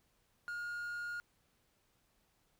triangle tone with quantisation, 1426 Hz, F6, 36 cents sharp, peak -37 dBFS, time 0.48-1.2 s, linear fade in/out 0 ms, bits 10, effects pink hiss -75 dBFS RMS until 2.59 s

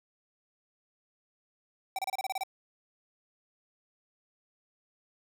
square tone bursts, 770 Hz, G5, 31 cents flat, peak -31 dBFS, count 9, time 1.96-2.435 s, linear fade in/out 2 ms, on 27 ms, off 29 ms, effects none

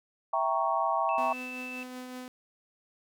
sine chord, E diminished seventh, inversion none, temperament equal, 659.3 / 784 / 932.3 / 1108.7 Hz, E5 / G5 / Bb5 / Db6, 0 / 0 / 0 / 0 cents, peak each -31 / -31 / -31 / -30 dBFS, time 0.33-1.33 s, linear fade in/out 5 ms
sine tone, 2637 Hz, E7, in tune, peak -38 dBFS, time 1.09-1.83 s, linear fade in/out 0 ms
sawtooth tone with tremolo, 252.7 Hz, B3, 40 cents sharp, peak -34 dBFS, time 1.18-2.28 s, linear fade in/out 0 ms, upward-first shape triangle, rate 5.3 Hz, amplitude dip 35%
effects none

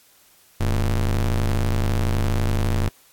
square ring-modulated tone, 60.6 Hz, B1, 32 cents flat, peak -16 dBFS, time 0.6-2.89 s, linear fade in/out 10 ms, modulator 34.6 Hz, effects white hiss -55 dBFS RMS until 3.12 s + AAC 64 kbps

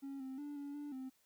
triangle tone with pitch steps, 275.1 / 263.6 / 291 / 284.4 / 291.7 / 261.5 Hz, C#4 / C4 / D4 / C#4 / D4 / C4, -13 / +13 / -16 / +45 / -12 / -1 cents, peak -40 dBFS, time 0.02-1.1 s, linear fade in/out 20 ms, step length 180 ms, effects tanh soft clip ceiling -36 dBFS + white hiss -74 dBFS RMS until 1.25 s

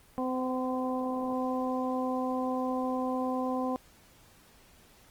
harmonic tone with a mistuned harmonic, 256.8 Hz, C4, 32 cents flat, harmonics 1 / 2 / 3 / 4, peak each -31 / -34 / -36 / -37 dBFS, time 0.18-3.76 s, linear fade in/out 0 ms, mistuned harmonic 3, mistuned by -17 cents, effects pink hiss -59 dBFS RMS until 5.1 s + Opus 24 kbps

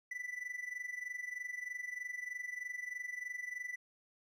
triangle tone with amplitude modulation, 1982 Hz, B6, 6 cents sharp, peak -35 dBFS, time 0.11-3.76 s, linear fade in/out 5 ms, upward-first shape sine, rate 23.2 Hz, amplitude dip 80%, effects none

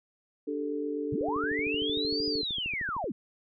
sine chord, D suspended fourth, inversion none, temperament equal, 293.7 / 392 / 440 Hz, D4 / G4 / A4, 0 / 0 / 0 cents, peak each -33 / -39 / -33 dBFS, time 0.47-2.42 s, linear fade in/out 10 ms
sine linear two-way sweep, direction up then down, 76.4 to 4978 to 167.1 Hz, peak -30 dBFS, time 1.12-3.12 s, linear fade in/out 5 ms, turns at 2.26 s
click train, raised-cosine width 3 ms, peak -30 dBFS, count 25, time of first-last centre 1.21-3.042 s, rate 13.1 Hz
effects none

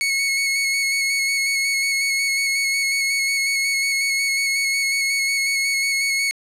sawtooth tone with vibrato, 2199 Hz, C#7, 14 cents flat, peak -15 dBFS, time 0.01-6.31 s, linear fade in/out 0 ms, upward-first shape square, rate 5.5 Hz, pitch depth 17 cents each way, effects low-pass 11000 Hz 12 dB/octave + 9-bit

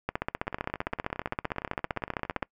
two click trains, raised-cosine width 0.5 ms, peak -13 / -23 dBFS, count 37 / 35, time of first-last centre 0.09-2.428 / 0.47-2.424 s, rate 15.4 / 17.4 Hz, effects noise-tail reverb RT60 0.1 s tail -25 dB re dry

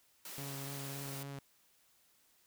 white high-pass noise, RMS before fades -47 dBFS, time 0.25-1.23 s, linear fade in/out 2 ms, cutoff 170 Hz, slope 96 dB/octave
sawtooth tone with vibrato, 138.59 Hz, C#3, in tune, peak -39 dBFS, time 0.38-1.39 s, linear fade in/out 0 ms, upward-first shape sine, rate 3.6 Hz, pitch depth 18 cents each way
effects white hiss -70 dBFS RMS until 2.46 s

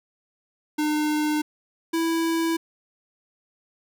square tone pair in turn, 302.5 / 329.4 Hz, D#4 / E4, -49 / -1 cents, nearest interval minor second, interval 148 cents, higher second, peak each -22 dBFS, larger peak neither, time 0.78-1.42 / 1.93-2.57 s, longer neither, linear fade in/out 10 ms, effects none

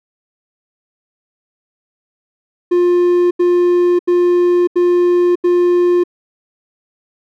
triangle tone bursts, 353.2 Hz, F4, 20 cents sharp, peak -7 dBFS, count 5, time 2.71-6.038 s, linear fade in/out 10 ms, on 600 ms, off 82 ms, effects none

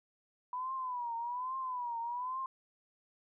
sine tone with vibrato, 987.8 Hz, B5, in tune, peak -35 dBFS, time 0.53-2.46 s, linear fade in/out 2 ms, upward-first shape triangle, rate 1.2 Hz, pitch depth 130 cents each way, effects none

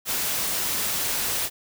white noise, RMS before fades -26 dBFS, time 0.05-1.5 s, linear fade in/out 50 ms, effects none

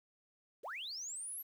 sine linear sweep, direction up, 311.1 to 12000 Hz, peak -40 dBFS, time 0.63-1.43 s, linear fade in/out 20 ms, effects tanh soft clip ceiling -37 dBFS + 11-bit

